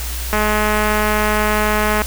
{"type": "click train", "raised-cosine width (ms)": 0.5, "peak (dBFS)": -3, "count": 359, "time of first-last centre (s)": [0.33, 2.019], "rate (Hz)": 212, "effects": ["added 60 Hz sine -23 dBFS peak until 2.06 s", "white hiss -28 dBFS RMS until 2.06 s"]}